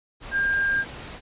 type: tone in noise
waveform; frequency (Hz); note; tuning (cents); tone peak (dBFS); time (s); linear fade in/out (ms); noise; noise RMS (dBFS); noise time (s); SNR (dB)
sine; 1604; G6; +39; -20; 0.31-0.85; 50; pink; -38; 0.2-1.21; +15
effects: resampled to 8000 Hz